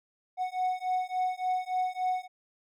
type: beating tone pair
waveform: triangle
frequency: 736 / 739.5 Hz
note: F#5 / F#5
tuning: -9 / -1 cents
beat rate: 3.5 Hz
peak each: -29 dBFS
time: 0.37-2.28 s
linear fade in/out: 50 ms
effects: none